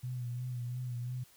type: tone with vibrato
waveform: sine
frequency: 123.47 Hz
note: B2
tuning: in tune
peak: -35 dBFS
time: 0.03-1.24 s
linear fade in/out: 10 ms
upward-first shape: sine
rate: 2.9 Hz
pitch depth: 42 cents each way
effects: white hiss -62 dBFS RMS until 1.36 s